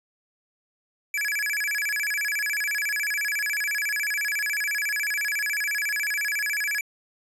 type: tone with vibrato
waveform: square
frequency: 1975.5 Hz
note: B6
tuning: in tune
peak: -25 dBFS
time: 1.14-6.81 s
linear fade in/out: 2 ms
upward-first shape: square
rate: 14 Hz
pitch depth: 280 cents each way
effects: resampled to 32000 Hz + 11-bit